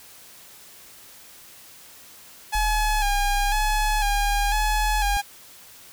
sawtooth tone with vibrato, 830.6 Hz, G#5, in tune, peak -18 dBFS, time 2.52-5.22 s, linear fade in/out 20 ms, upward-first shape square, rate 1 Hz, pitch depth 40 cents each way
sine linear two-way sweep, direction down then up, 44 to 30.87 to 44 Hz, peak -23 dBFS, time 2.55-5.17 s, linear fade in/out 0 ms, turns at 3.19 s
effects white hiss -47 dBFS RMS until 5.92 s

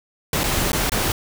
pink noise with dropouts, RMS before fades -21 dBFS, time 0.33-1.12 s, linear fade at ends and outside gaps 2 ms, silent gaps 0.435-0.439 / 0.719-0.73 / 0.896-0.919 s, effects none

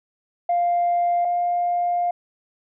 sine tone pair in turn, 698.5 / 703.4 Hz, F5 / F5, 0 / +12 cents, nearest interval unison, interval 12 cents, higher second, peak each -16 / -18 dBFS, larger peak first, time 0.49-1.25 / 1.25-2.11 s, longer second, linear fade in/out 5 ms, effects tanh soft clip ceiling -14 dBFS

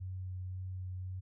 sine tone with vibrato, 92.5 Hz, F#2, in tune, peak -38 dBFS, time 0-1.21 s, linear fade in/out 20 ms, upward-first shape sine, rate 1.9 Hz, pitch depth 11 cents each way, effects none

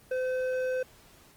sine tone with hard clipping, 512 Hz, C5, 38 cents flat, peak -29 dBFS, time 0.11-0.83 s, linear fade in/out 5 ms, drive 8 dB, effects pink hiss -57 dBFS RMS until 1.36 s + Opus 24 kbps

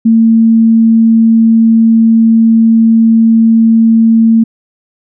sine tone, 225.9 Hz, A3, 46 cents sharp, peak -3 dBFS, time 0.05-4.44 s, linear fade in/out 10 ms, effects none

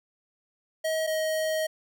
square tone pair in turn, 636 / 630.1 Hz, D#5 / D#5, +38 / +22 cents, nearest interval unison, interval 16 cents, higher first, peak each -26 dBFS, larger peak neither, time 0.84-1.07 / 1.07-1.67 s, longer second, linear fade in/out 10 ms, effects none

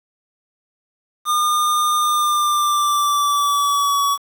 square tone with pitch glide, 1212 to 1130.8 Hz, D#6 to C#6, -46 to +34 cents, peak -16 dBFS, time 1.25-4.18 s, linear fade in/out 50 ms, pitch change -120 cents, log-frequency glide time 1.99-4.02 s, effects 7-bit

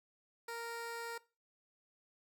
15% pulse tone, 465.3 Hz, A#4, 3 cents flat, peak -35 dBFS, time 0.48-1.18 s, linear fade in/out 5 ms, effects noise-tail reverb RT60 0.3 s tail -20 dB re dry

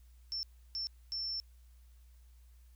sine tone bursts at uneven times, 5380 Hz, E8, 34 cents sharp, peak -35 dBFS, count 3, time 0.32-0.43 / 0.75-0.87 / 1.12-1.4 s, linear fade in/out 0 ms, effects added 60 Hz sine -56 dBFS peak until 2.75 s + white hiss -73 dBFS RMS until 2.75 s

